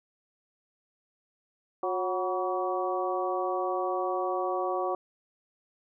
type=tone cluster; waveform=sine; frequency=363.1 / 550 / 740 / 960 / 1135 Hz; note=F#4 / C#5 / F#5 / B5 / C#6; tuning=-33 / -14 / 0 / -49 / +41 cents; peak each=-32 / -33 / -32 / -39 / -34 dBFS; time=1.83-4.95 s; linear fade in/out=2 ms; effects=none